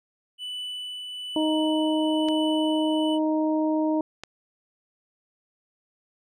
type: tone with tremolo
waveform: triangle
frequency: 2982 Hz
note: F#7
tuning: 13 cents sharp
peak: -29 dBFS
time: 0.38-3.19 s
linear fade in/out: 50 ms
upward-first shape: triangle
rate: 1.1 Hz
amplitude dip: 35%
type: harmonic tone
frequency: 311.3 Hz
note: D#4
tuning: 1 cent sharp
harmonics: 1 / 2 / 3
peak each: -22 / -28 / -32 dBFS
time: 1.36-4.01 s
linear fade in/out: 2 ms
type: clicks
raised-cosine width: 0.2 ms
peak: -19 dBFS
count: 2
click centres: 2.286 / 4.236 s
effects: none